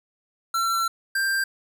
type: tone pair in turn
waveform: square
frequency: 1352 / 1581.7 Hz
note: E6 / G6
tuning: +43 / +15 cents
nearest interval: minor third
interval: 272 cents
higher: second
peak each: -22 dBFS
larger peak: neither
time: 0.54-0.88 / 1.15-1.44 s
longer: first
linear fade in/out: 5 ms
effects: none